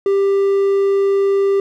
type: tone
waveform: triangle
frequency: 394.9 Hz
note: G4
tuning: 13 cents sharp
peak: -10 dBFS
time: 0.06-1.6 s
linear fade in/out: 2 ms
effects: none